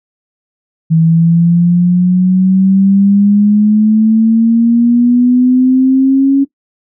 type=exponential sweep; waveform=sine; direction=up; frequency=161.1 to 277.2 Hz; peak=-5 dBFS; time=0.9-6.45 s; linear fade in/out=20 ms; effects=noise-tail reverb RT60 0.1 s tail -17 dB re dry